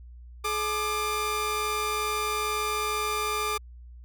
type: tone pair together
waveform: sawtooth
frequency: 425.1 / 1193 Hz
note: G#4 / D6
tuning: +40 / +27 cents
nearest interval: octave + tritone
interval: 1787 cents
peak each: -28 / -24 dBFS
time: 0.44-3.58 s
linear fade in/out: 10 ms
effects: added 60 Hz sine -43 dBFS peak until 4.04 s